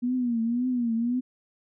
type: tone with vibrato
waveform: sine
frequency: 240 Hz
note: B3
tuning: 49 cents flat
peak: -23 dBFS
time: 0.02-1.21 s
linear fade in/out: 20 ms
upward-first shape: triangle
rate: 1.9 Hz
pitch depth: 120 cents each way
effects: none